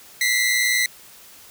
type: tone pair together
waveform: sawtooth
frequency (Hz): 1963 / 2083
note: B6 / C7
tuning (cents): -11 / -8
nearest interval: minor second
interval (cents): 103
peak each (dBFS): -17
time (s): 0.21-0.86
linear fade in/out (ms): 2
effects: white hiss -46 dBFS RMS until 1.5 s